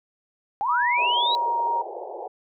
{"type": "linear sweep", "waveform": "sine", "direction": "up", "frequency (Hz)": [766, 3977], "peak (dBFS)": -22, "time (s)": [0.61, 1.35], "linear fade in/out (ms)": 0}
{"type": "tone with pitch glide", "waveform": "sine", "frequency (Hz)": [969, 938.7], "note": ["B5", "A#5"], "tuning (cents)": [-33, 12], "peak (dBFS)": -21, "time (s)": [0.68, 1.82], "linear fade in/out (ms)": 10, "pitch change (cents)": -55, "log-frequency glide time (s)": [0.96, 1.57]}
{"type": "band-pass noise", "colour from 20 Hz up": "white", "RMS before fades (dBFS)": -35, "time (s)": [0.97, 2.28], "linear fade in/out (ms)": 10, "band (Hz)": [360, 890], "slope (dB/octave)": 96}
{"effects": []}